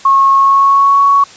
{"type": "tone with pitch glide", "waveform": "sine", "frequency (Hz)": [1091, 1117.1], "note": ["C#6", "C#6"], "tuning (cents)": [-28, 13], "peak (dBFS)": -5, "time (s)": [0.05, 1.24], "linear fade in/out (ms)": 5, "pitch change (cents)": 41, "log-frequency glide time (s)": [0.32, 1.02], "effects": ["white hiss -36 dBFS RMS until 1.36 s", "resampled to 16000 Hz"]}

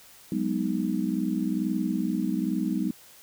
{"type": "chord", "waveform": "sine", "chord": "G# minor seventh", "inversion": "third", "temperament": "just", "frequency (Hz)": [186.89, 207.7, 249.2, 311.5], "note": ["F#3", "G#3", "B3", "D#4"], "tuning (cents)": [18, 0, 16, 2], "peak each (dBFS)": -30, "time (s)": [0.32, 2.91], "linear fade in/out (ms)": 2, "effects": ["white hiss -52 dBFS RMS until 3.22 s"]}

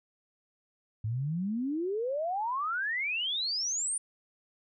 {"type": "exponential sweep", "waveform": "sine", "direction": "up", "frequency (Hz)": [103.83, 9397], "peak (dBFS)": -29, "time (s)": [1.04, 3.98], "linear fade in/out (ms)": 5, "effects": []}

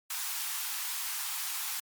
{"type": "high-pass noise", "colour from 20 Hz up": "white", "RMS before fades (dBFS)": -35, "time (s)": [0.1, 1.8], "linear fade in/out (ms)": 5, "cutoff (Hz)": 800, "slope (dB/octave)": 48, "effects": ["MP3 96 kbps"]}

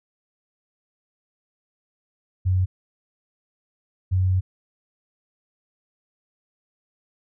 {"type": "tone pair in turn", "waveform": "sine", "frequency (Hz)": [92.5, 92.9], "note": ["F#2", "F#2"], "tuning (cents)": [0, 7], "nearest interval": "unison", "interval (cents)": 7, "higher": "second", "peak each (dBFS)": -17, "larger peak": "neither", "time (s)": [[2.45, 2.66], [4.11, 4.41]], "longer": "second", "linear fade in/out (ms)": 20, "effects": []}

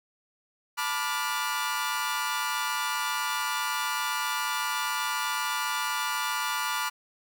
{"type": "chord", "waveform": "sawtooth", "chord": "B half-diminished seventh", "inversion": "third", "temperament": "equal with one note detuned", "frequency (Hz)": [880, 987.8, 1174.7, 1424.6], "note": ["A5", "B5", "D6", "F6"], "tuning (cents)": [0, 0, 0, 34], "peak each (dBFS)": [-32, -29, -29, -29], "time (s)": [0.77, 6.9], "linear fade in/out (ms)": 20, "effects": []}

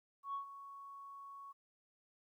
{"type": "tone with ADSR envelope", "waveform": "sine", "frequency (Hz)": 1111, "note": "C#6", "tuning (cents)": 4, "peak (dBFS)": -36, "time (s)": [0.23, 1.53], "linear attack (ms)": 110, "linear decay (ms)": 110, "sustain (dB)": -13, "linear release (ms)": 20, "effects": ["tanh soft clip ceiling -34 dBFS", "13-bit"]}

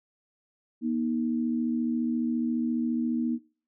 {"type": "tone pair together", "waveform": "sine", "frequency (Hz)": [239.2, 313.7], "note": ["A#3", "D#4"], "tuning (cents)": [45, 14], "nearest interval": "perfect fourth", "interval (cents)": 469, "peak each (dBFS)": [-26, -31], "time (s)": [0.81, 3.39], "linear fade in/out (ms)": 50, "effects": ["noise-tail reverb RT60 0.4 s tail -19 dB re dry"]}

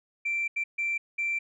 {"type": "tone bursts at uneven times", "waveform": "sine", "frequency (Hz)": 2349, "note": "D7", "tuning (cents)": 0, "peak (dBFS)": -25, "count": 4, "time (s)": [[0.25, 0.48], [0.56, 0.64], [0.78, 0.98], [1.18, 1.39]], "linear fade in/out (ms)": 10, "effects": ["tanh soft clip ceiling -22 dBFS"]}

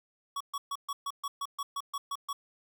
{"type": "tone bursts", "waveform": "square", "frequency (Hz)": 1121, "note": "C#6", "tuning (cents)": 19, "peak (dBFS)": -33, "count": 12, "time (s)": [0.36, 2.33], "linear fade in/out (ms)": 5, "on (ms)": 45, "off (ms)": 130, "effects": []}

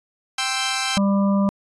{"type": "chord", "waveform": "10% pulse", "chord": "C major", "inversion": "second", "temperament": "equal", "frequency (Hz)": [784, 1046.5, 1318.5], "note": ["G5", "C6", "E6"], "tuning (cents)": [0, 0, 0], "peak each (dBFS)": [-16, -19, -18], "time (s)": [0.38, 0.98], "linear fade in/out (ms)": 5}
{"type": "harmonic tone", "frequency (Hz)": 198.3, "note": "G3", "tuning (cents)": 20, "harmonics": [1, 3, 5, 6], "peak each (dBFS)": [-16, -26, -30, -32], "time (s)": [0.97, 1.49], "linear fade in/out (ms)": 0}
{"effects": ["resampled to 24000 Hz"]}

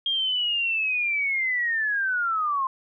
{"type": "linear sweep", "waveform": "sine", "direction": "down", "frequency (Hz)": [3237, 1039], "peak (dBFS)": -22, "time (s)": [0.06, 2.67], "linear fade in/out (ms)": 2, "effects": []}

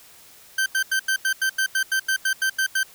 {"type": "tone bursts", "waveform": "40% pulse", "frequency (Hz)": 1555, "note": "G6", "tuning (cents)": -14, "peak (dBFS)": -18, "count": 14, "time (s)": [0.58, 2.832], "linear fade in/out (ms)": 5, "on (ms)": 81, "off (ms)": 86, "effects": ["white hiss -49 dBFS RMS until 2.94 s"]}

